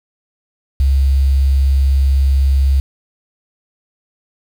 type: tone with quantisation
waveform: sine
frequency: 68 Hz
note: C#2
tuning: 33 cents flat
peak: -9 dBFS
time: 0.8-2.8 s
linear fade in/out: 0 ms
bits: 6
effects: none